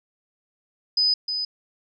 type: tone with echo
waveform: sine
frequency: 5000 Hz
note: D#8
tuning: 8 cents sharp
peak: -17 dBFS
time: 0.97-1.14 s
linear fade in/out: 5 ms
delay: 310 ms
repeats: 1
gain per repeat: -7 dB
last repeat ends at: 1.45 s
effects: none